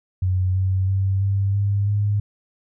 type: tone with pitch steps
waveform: sine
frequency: 92.5 / 94.5 / 96.54 / 98.62 / 100.76 / 102.93 Hz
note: F#2 / F#2 / G2 / G2 / G2 / G#2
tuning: 0 / +37 / -26 / +11 / +48 / -15 cents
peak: -17 dBFS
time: 0.22-2.2 s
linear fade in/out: 5 ms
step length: 330 ms
effects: none